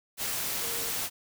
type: tone in noise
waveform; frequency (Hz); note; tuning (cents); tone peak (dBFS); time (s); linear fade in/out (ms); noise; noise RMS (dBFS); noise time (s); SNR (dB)
sine; 463; A#4; -12; -43; 0.59-0.94; 50; white; -32; 0.17-1.1; -14
effects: none